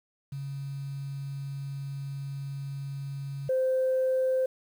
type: tone pair in turn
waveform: sine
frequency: 138.59 / 519.5 Hz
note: C#3 / C5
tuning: 0 / -12 cents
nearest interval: octave + major seventh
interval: 2288 cents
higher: second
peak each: -33 / -22 dBFS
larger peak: second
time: 0.32-3.49 / 3.49-4.46 s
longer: first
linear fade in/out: 5 ms
effects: tanh soft clip ceiling -19 dBFS + 9-bit